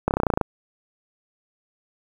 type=slowing click train; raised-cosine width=1 ms; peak=-5 dBFS; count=11; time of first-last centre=0.08-0.412 s; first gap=29 ms; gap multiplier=1.03; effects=7-bit